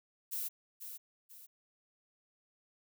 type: noise with echo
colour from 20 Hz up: violet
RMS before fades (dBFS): -38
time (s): 0.31-0.49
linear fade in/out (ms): 20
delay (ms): 490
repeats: 2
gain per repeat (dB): -8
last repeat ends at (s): 1.47
effects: none